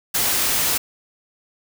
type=noise; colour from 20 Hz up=white; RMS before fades=-20 dBFS; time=0.14-0.78 s; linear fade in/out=10 ms; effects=none